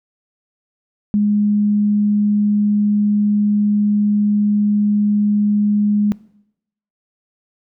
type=tone; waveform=sine; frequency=207.4 Hz; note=G#3; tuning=2 cents flat; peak=-12 dBFS; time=1.14-6.12 s; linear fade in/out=0 ms; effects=noise-tail reverb RT60 0.8 s tail -21 dB re dry